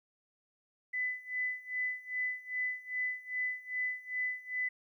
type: tone with tremolo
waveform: sine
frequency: 2003 Hz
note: B6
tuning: 24 cents sharp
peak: -30 dBFS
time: 0.93-4.69 s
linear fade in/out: 10 ms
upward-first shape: sine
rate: 2.5 Hz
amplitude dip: 90%
effects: 12-bit